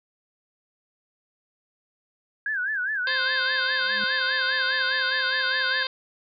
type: tone with vibrato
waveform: sine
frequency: 1600 Hz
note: G6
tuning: 35 cents sharp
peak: -24 dBFS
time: 2.46-5.83 s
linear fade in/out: 2 ms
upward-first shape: sine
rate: 4.9 Hz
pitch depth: 160 cents each way
type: harmonic tone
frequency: 523.3 Hz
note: C5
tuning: in tune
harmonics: 1 / 2 / 3 / 4 / 5 / 6 / 7 / 8 / 9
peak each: -37 / -34 / -34 / -37 / -37 / -35 / -31 / -35 / -33 dBFS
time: 3.07-5.87 s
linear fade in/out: 2 ms
type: tone with exponential growth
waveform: sine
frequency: 207.7 Hz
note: G#3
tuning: in tune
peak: -33 dBFS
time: 3.72-4.04 s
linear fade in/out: 0 ms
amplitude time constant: 69 ms
effects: none